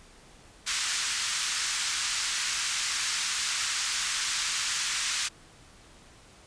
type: band-pass noise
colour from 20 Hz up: white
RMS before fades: -30 dBFS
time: 0.66-5.29 s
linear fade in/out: 20 ms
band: 1200 to 7800 Hz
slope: 24 dB/octave
effects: pink hiss -54 dBFS RMS until 6.46 s + resampled to 22050 Hz